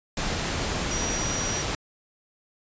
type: tone in noise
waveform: sine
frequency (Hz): 5780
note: F#8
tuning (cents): -41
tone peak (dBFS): -30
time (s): 0.91-1.62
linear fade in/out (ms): 2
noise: pink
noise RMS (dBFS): -28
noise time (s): 0.17-1.75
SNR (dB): -5
effects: resampled to 16000 Hz